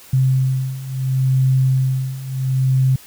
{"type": "beating tone pair", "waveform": "sine", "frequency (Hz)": [130.81, 131.53], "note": ["C3", "C3"], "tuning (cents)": [0, 9], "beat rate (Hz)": 0.72, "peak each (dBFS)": [-19, -16], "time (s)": [0.13, 2.96], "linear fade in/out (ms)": 5, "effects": ["white hiss -43 dBFS RMS until 3.06 s"]}